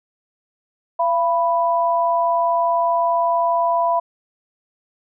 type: tone pair together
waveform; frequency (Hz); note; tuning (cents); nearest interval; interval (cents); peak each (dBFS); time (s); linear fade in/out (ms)
sine; 681.2 / 988; F5 / B5; -43 / 0; tritone; 643; -18; 0.99-4; 10
effects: none